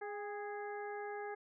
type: harmonic tone with a mistuned harmonic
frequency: 414.6 Hz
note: G#4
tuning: 3 cents flat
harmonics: 1 / 2 / 3 / 4 / 5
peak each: -43 / -45 / -54 / -50 / -55 dBFS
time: 0.01-1.35 s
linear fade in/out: 10 ms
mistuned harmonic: 2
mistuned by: -33 cents
effects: none